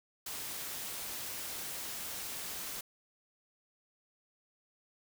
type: noise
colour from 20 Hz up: white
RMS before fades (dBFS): -41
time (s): 0.26-2.81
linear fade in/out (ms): 5
effects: none